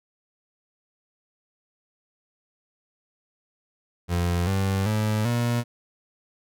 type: tone with pitch steps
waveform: 30% pulse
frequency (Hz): 87.31 / 96.88 / 107.49 / 119.27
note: F2 / G2 / A2 / A#2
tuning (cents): 0 / -20 / -40 / +40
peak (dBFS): -19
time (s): 4.08-5.64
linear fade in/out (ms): 50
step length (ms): 390
effects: none